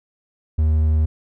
triangle tone, 77.78 Hz, D#2, in tune, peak -12 dBFS, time 0.58-1.06 s, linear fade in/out 10 ms, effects none

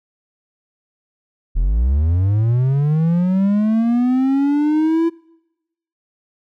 triangle linear sweep, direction up, 37.49 to 336.3 Hz, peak -11 dBFS, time 1.55-5.1 s, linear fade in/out 20 ms, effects noise-tail reverb RT60 0.9 s tail -24 dB re dry

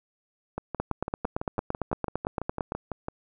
two click trains, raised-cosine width 1 ms, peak -13 / -17 dBFS, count 18 / 16, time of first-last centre 0.8-2.721 / 0.58-3.084 s, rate 8.85 / 5.99 Hz, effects none

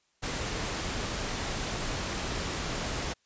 pink noise, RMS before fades -33 dBFS, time 0.22-3.14 s, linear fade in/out 20 ms, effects white hiss -71 dBFS RMS until 3.25 s + resampled to 16000 Hz

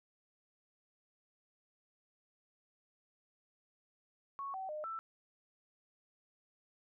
sine tone with pitch steps, 1107 / 763 / 609 / 1328 Hz, C#6 / G5 / D#5 / E6, -3 / -47 / -37 / +12 cents, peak -39 dBFS, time 4.39-4.99 s, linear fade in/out 0 ms, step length 150 ms, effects none

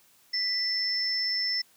sine tone pair together, 1985 / 5299 Hz, B6 / E8, +8 / +8 cents, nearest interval octave + perfect fourth, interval 1700 cents, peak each -34 / -26 dBFS, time 0.33-1.62 s, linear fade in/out 10 ms, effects white hiss -61 dBFS RMS until 1.76 s + high-pass 80 Hz 12 dB/octave

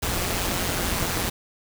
pink noise with amplitude modulation, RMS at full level -23 dBFS, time 0.02-1.3 s, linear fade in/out 10 ms, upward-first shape sine, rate 179 Hz, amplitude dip 60%, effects none

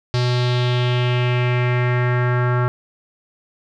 square tone with low-pass filter sweep, 123.47 Hz, B2, in tune, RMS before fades -18 dBFS, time 0.14-2.68 s, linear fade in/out 0 ms, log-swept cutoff 4600 to 1400 Hz, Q 3, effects none

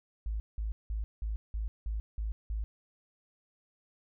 sine tone bursts, 53.7 Hz, A1, 41 cents flat, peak -31 dBFS, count 8, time 0.26-2.64 s, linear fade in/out 0 ms, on 140 ms, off 180 ms, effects none

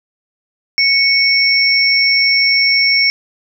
sine tone pair together, 2217 / 5456 Hz, C#7 / F8, 0 / -41 cents, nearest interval octave + major third, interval 1559 cents, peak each -12 dBFS, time 0.78-3.1 s, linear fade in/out 0 ms, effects none

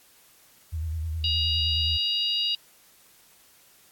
sine tone with vibrato, 79.8 Hz, D#2, 44 cents sharp, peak -27 dBFS, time 0.72-1.98 s, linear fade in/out 20 ms, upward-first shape square, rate 9.6 Hz, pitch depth 55 cents each way
harmonic tone, 953 Hz, A#5, 38 cents sharp, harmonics 3 / 4 / 5, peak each -26 / -28 / -30 dBFS, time 1.24-2.55 s, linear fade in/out 2 ms
effects white hiss -57 dBFS RMS until 3.91 s + AAC 64 kbps

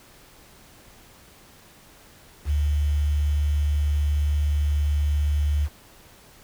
sine tone with quantisation, 73.42 Hz, D2, in tune, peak -19 dBFS, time 2.45-5.69 s, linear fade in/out 50 ms, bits 7, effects pink hiss -51 dBFS RMS until 6.43 s

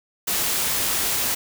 white noise, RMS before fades -23 dBFS, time 0.27-1.35 s, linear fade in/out 10 ms, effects none

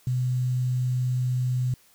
sine tone with quantisation, 126.1 Hz, B2, 36 cents sharp, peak -22 dBFS, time 0.07-1.74 s, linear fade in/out 2 ms, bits 8, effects white hiss -59 dBFS RMS until 1.94 s

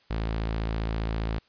sawtooth tone, 55 Hz, A1, in tune, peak -23 dBFS, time 0.1-1.39 s, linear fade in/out 10 ms, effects white hiss -63 dBFS RMS until 1.48 s + resampled to 11025 Hz

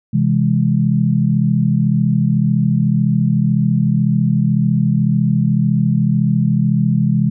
sine chord, C augmented, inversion none, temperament equal with one note detuned, 130.81 / 164.81 / 206.7 Hz, C3 / E3 / G#3, 0 / 0 / -8 cents, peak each -16 dBFS, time 0.13-7.3 s, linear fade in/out 10 ms, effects none

